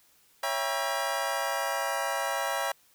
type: chord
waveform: 25% pulse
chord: C# diminished seventh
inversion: none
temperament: just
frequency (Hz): 554.4 / 665.2 / 798.3 / 957.9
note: C#5 / E5 / G5 / Bb5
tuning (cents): 0 / +16 / +31 / +47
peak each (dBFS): -30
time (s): 0.43-2.72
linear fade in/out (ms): 5
effects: white hiss -63 dBFS RMS until 2.94 s